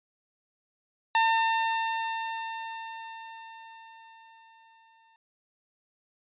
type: tone with exponential decay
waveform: sawtooth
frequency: 903 Hz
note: A5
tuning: 45 cents sharp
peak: -16 dBFS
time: 1.15-5.16 s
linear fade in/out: 1 ms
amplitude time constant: 870 ms
effects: resampled to 8000 Hz